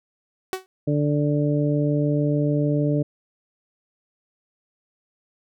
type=tone with exponential decay; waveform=sawtooth; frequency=375.6 Hz; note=F#4; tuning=26 cents sharp; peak=-17 dBFS; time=0.53-0.66 s; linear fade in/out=0 ms; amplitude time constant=28 ms
type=harmonic tone; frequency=146.83 Hz; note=D3; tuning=in tune; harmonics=1 / 2 / 3 / 4; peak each=-21 / -23 / -28 / -28 dBFS; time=0.87-3.03 s; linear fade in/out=10 ms
effects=none